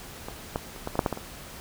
clicks, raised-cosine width 1 ms, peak -20 / -13 / -27 / -16 / -17 / -6 / -9 / -14 / -21 dBFS, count 9, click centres 0.285 / 0.559 / 0.762 / 0.874 / 0.955 / 0.992 / 1.062 / 1.127 / 1.174 s, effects pink hiss -43 dBFS RMS until 1.6 s

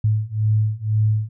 sine beating tone pair, 106.7 / 108.7 Hz, G#2 / A2, +47 / -21 cents, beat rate 2 Hz, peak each -20 / -19 dBFS, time 0.04-1.29 s, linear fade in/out 5 ms, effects none

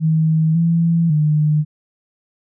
sine tone with pitch steps, 158.8 / 167.2 / 151.7 Hz, D#3 / E3 / D#3, +36 / +25 / -44 cents, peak -12 dBFS, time 0-1.65 s, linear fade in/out 50 ms, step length 550 ms, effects none

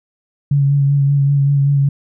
sine tone with vibrato, 140.6 Hz, C#3, 25 cents sharp, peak -10 dBFS, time 0.51-1.89 s, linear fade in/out 5 ms, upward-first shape sine, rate 5.2 Hz, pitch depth 24 cents each way, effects none

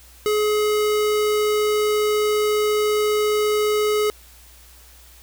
square tone, 422.7 Hz, G#4, 31 cents sharp, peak -18 dBFS, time 0.26-4.1 s, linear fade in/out 0 ms, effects added 60 Hz sine -48 dBFS peak until 5.22 s + white hiss -49 dBFS RMS until 5.22 s

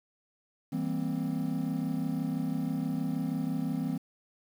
triangle chord, C dominant seventh, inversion first, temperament just, 163.52 / 196.22 / 235.5 / 261.6 Hz, E3 / G3 / Bb3 / C4, -14 / +2 / +18 / 0 cents, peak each -32 / -35 / -34 / -31 dBFS, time 0.72-3.98 s, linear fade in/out 10 ms, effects 9-bit

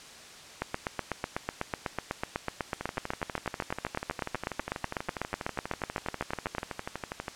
two click trains, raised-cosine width 0.5 ms, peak -14 / -18 dBFS, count 49 / 56, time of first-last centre 0.62-6.583 / 2.81-7.282 s, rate 8.05 / 12.3 Hz, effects white hiss -48 dBFS RMS until 7.35 s + low-pass 7000 Hz 12 dB/octave

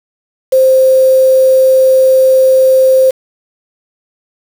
sine tone with quantisation, 523.3 Hz, C5, in tune, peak -4 dBFS, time 0.52-3.11 s, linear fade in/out 10 ms, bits 4, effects none

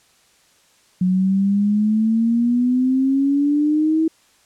sine exponential sweep, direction up, 181.5 to 323.7 Hz, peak -14 dBFS, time 1.01-4.08 s, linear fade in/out 5 ms, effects white hiss -56 dBFS RMS until 4.45 s + low-pass 9000 Hz 12 dB/octave

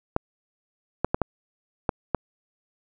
clicks, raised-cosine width 1 ms, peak -7 dBFS, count 6, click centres 0.164 / 1.046 / 1.145 / 1.217 / 1.892 / 2.147 s, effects none

